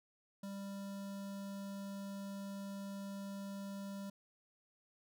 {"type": "tone with notch filter", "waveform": "square", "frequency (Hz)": 197.8, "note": "G3", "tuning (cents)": 16, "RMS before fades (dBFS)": -45, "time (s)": [0.43, 4.1], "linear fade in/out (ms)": 5, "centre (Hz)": 2200, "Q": 1.4, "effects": []}